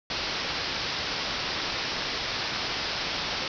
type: low-pass noise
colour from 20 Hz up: white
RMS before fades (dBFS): -31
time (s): 0.1-3.48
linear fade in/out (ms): 2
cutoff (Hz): 5500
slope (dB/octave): 96
effects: none